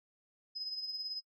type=tone with tremolo; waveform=sine; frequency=5060 Hz; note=D#8; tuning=28 cents sharp; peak=-34 dBFS; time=0.55-1.21 s; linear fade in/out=20 ms; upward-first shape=triangle; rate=18 Hz; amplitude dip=65%; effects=noise-tail reverb RT60 0.1 s tail -25 dB re dry + tanh soft clip ceiling -30 dBFS